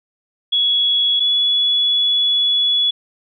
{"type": "tone pair in turn", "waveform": "sine", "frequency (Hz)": [3362, 3399], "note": ["G#7", "G#7"], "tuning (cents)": [20, 39], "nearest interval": "unison", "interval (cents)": 19, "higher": "second", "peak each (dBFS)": -13, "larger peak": "neither", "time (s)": [[0.52, 1.2], [1.2, 2.91]], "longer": "second", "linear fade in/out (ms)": 10, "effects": []}